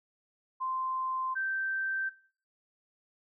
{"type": "tone pair in turn", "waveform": "sine", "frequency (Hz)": [1041, 1559.7], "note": ["C6", "G6"], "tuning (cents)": [-9, -9], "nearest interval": "perfect fifth", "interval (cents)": 700, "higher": "second", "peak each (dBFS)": [-31, -29], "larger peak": "second", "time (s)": [[0.6, 1.35], [1.35, 2.1]], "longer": "neither", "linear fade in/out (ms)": 20, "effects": ["noise-tail reverb RT60 0.4 s tail -17 dB re dry"]}